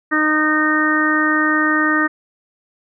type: harmonic tone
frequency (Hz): 307.6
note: D#4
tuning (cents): -20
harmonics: 1 / 2 / 3 / 4 / 5 / 6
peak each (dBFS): -18 / -28 / -30 / -20 / -21 / -18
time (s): 0.11-2.08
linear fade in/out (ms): 20
effects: none